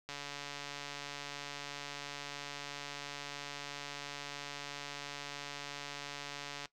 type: click train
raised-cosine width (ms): 0.2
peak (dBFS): -25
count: 940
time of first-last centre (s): 0.09-6.656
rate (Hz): 143
effects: noise-tail reverb RT60 0.1 s tail -18 dB re dry